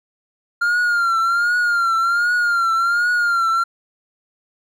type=tone with vibrato; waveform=triangle; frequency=1396.9 Hz; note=F6; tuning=in tune; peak=-13 dBFS; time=0.61-3.64 s; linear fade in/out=10 ms; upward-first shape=triangle; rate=1.3 Hz; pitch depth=80 cents each way; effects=none